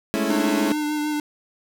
30% pulse chord, A major seventh, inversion third, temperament equal, 207.7 / 220 / 277.2 / 329.6 Hz, G#3 / A3 / C#4 / E4, 0 / 0 / 0 / 0 cents, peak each -24 dBFS, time 0.14-0.72 s, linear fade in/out 0 ms
square tone with vibrato, 300 Hz, D4, 37 cents sharp, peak -23 dBFS, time 0.3-1.2 s, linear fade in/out 2 ms, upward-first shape sine, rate 6.7 Hz, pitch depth 19 cents each way
effects none

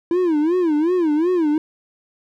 triangle tone with vibrato, 329.6 Hz, E4, in tune, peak -13 dBFS, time 0.11-1.58 s, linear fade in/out 2 ms, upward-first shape sine, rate 2.7 Hz, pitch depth 190 cents each way, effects none

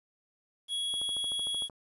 square tone, 3334 Hz, G#7, 6 cents sharp, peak -31 dBFS, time 0.68-1.69 s, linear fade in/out 50 ms
click train, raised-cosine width 1 ms, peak -33 dBFS, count 11, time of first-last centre 0.94-1.698 s, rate 13.2 Hz
effects resampled to 24000 Hz + 10-bit

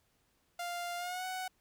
sawtooth tone with pitch glide, 698.5 to 744.3 Hz, F5 to F#5, 0 to +10 cents, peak -33 dBFS, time 0.59-1.48 s, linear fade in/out 5 ms, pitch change +110 cents, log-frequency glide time 0.97-1.25 s, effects pink hiss -74 dBFS RMS until 1.6 s

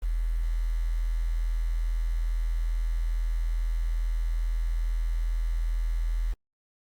sine tone with quantisation, 41.17 Hz, E1, 1 cent flat, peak -24 dBFS, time 0.02-6.34 s, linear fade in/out 20 ms, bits 8, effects Opus 32 kbps

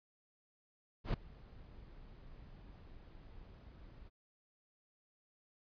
brown noise with ADSR envelope, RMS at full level -31 dBFS, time 1.04-4.1 s, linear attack 97 ms, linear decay 7 ms, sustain -24 dB, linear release 29 ms, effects resampled to 11025 Hz

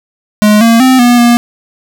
square tone with pitch steps, 210.5 / 229.7 / 258.9 / 242.2 / 238.3 Hz, G#3 / A#3 / C4 / B3 / A#3, +24 / -25 / -18 / -34 / +38 cents, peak -4 dBFS, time 0.42-1.37 s, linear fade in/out 0 ms, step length 190 ms, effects none

